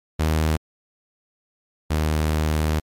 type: tone pair in turn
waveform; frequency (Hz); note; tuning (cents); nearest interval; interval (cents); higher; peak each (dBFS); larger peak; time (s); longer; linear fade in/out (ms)
sawtooth; 78.5 / 77.42; D#2 / D#2; +16 / -8; unison; 24; first; -14 / -15; first; 0.19-0.57 / 1.9-2.8; second; 10
effects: MP3 64 kbps